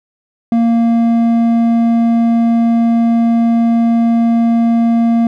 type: tone with hard clipping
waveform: sine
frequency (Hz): 231.6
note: A#3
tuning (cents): -11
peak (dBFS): -10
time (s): 0.52-5.27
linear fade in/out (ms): 2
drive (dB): 6
effects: none